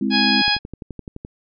sine chord, Ab augmented, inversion none, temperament equal, 207.7 / 261.6 / 329.6 Hz, Ab3 / C4 / E4, 0 / 0 / 0 cents, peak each -21 / -22 / -26 dBFS, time 0.01-0.42 s, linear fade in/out 5 ms
harmonic tone, 830.6 Hz, G#5, in tune, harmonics 1 / 2 / 3 / 4 / 5 / 6, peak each -24 / -23 / -23 / -22 / -25 / -21 dBFS, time 0.1-0.59 s, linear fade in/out 50 ms
click train, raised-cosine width 3 ms, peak -19 dBFS, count 10, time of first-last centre 0.48-1.249 s, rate 11.7 Hz
effects none

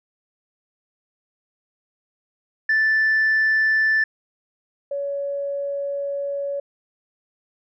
sine tone pair in turn, 1760 / 562.9 Hz, A6 / C#5, 0 / +26 cents, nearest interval octave + minor sixth, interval 1974 cents, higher first, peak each -14 / -23 dBFS, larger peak first, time 2.69-4.04 / 4.91-6.6 s, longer second, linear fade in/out 5 ms, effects tanh soft clip ceiling -13 dBFS

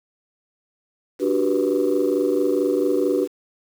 sine chord, G major seventh, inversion second, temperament just, 294 / 367.5 / 392 / 490 Hz, D4 / F#4 / G4 / B4, +2 / -12 / 0 / -14 cents, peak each -22 dBFS, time 1.19-3.28 s, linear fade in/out 50 ms, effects tanh soft clip ceiling -10 dBFS + 7-bit

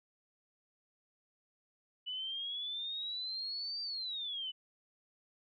sine exponential two-way sweep, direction up then down, 2960 to 4699 to 2960 Hz, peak -37 dBFS, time 2.06-4.52 s, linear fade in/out 20 ms, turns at 3.82 s, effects none

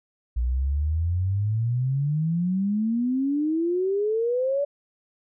sine exponential sweep, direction up, 58.1 to 579 Hz, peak -21 dBFS, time 0.36-4.65 s, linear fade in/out 10 ms, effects none

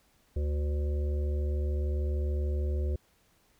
harmonic tone with a mistuned harmonic, 73.42 Hz, D2, in tune, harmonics 1 / 3 / 5 / 7 / 8, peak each -27 / -45 / -40 / -44 / -49 dBFS, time 0.36-2.96 s, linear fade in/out 5 ms, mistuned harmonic 7, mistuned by -25 cents, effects pink hiss -67 dBFS RMS until 3.59 s

